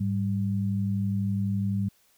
sine tone pair together, 104.07 / 196 Hz, G#2 / G3, +4 / 0 cents, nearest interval major seventh, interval 1096 cents, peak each -27 dBFS, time 0-1.89 s, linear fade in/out 10 ms, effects white hiss -64 dBFS RMS until 2.17 s

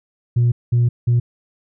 sine tone bursts at uneven times, 120 Hz, B2, 49 cents flat, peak -10 dBFS, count 3, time 0.36-0.52 / 0.72-0.89 / 1.07-1.2 s, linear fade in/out 10 ms, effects tanh soft clip ceiling -10 dBFS

